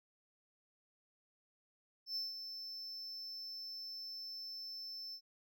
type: tone with ADSR envelope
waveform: triangle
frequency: 5300 Hz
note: E8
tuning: 9 cents sharp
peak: -35 dBFS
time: 2.06-5.21 s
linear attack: 98 ms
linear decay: 170 ms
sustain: -8 dB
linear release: 71 ms
effects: none